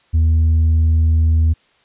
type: tone with tanh clipping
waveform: sine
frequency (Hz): 80.2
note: E2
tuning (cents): -47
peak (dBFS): -11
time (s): 0.13-1.54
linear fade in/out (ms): 20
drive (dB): 2
effects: white hiss -56 dBFS RMS until 1.84 s + resampled to 8000 Hz